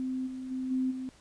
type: tone with level steps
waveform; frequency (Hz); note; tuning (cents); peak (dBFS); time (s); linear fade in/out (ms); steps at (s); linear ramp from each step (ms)
sine; 258.8; C4; -19; -30 / -36 / -31 / -26 / -34; 0-1.09; 0; 0.26 / 0.5 / 0.7 / 0.9; 20
effects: pink hiss -59 dBFS RMS until 1.2 s + resampled to 22050 Hz